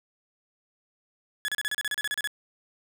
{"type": "tone bursts", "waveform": "30% pulse", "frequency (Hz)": 1697, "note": "G#6", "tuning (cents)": 37, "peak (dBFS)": -24, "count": 13, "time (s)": [1.45, 2.274], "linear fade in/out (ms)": 0, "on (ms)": 32, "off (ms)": 34, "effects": []}